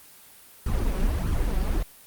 brown noise with flanger, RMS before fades -24 dBFS, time 0.66-1.83 s, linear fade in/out 5 ms, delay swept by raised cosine 0.66 to 5.36 ms, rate 1.6 Hz, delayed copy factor +0.8, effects white hiss -50 dBFS RMS until 2.06 s + Opus 32 kbps

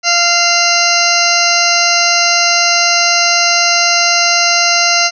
harmonic tone, 692 Hz, F5, 16 cents flat, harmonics 1 / 2 / 3 / 4 / 6 / 7 / 8 / 9, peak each -17 / -17 / -17 / -17 / -17 / -17 / -17 / -17 dBFS, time 0.03-5.11 s, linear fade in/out 50 ms, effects none

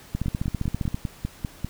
two click trains, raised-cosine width 5 ms, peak -13 / -14 dBFS, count 13 / 8, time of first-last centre 0.15-0.945 / 0.26-1.646 s, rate 15.1 / 5.05 Hz, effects pink hiss -48 dBFS RMS until 1.69 s

